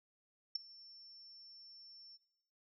sine tone with ADSR envelope, 5410 Hz, E8, 44 cents sharp, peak -30 dBFS, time 0.55-2.18 s, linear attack 5 ms, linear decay 11 ms, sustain -24 dB, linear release 30 ms, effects noise-tail reverb RT60 0.8 s tail -20 dB re dry

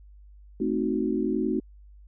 sine chord, A diminished seventh, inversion none, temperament equal, 220 / 261.6 / 311.1 / 370 Hz, A3 / C4 / Eb4 / Gb4, 0 / 0 / 0 / 0 cents, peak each -29 dBFS, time 0.6-1.6 s, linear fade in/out 5 ms, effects added 50 Hz sine -47 dBFS peak until 2.07 s

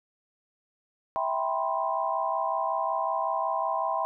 sine chord, C major seventh, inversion first, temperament just, 654.1 / 784.9 / 981.1 / 1046.5 Hz, E5 / G5 / B5 / C6, -14 / +2 / -12 / 0 cents, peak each -31 dBFS, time 1.16-4.05 s, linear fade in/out 0 ms, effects none

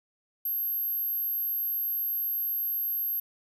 sine tone, 12544 Hz, G9, in tune, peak -27 dBFS, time 0.45-3.2 s, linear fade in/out 5 ms, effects none

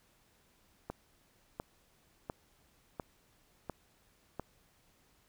click train, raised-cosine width 1 ms, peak -24 dBFS, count 6, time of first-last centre 0.9-4.397 s, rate 1.43 Hz, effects pink hiss -69 dBFS RMS until 5.28 s

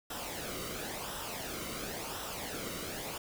pink noise with flanger, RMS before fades -40 dBFS, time 0.1-3.18 s, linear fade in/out 5 ms, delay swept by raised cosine 0.44 to 1.2 ms, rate 0.95 Hz, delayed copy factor -0.6, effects none

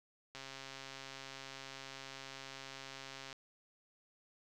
click train, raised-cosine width 0.2 ms, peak -30 dBFS, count 403, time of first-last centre 0.35-3.328 s, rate 135 Hz, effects none

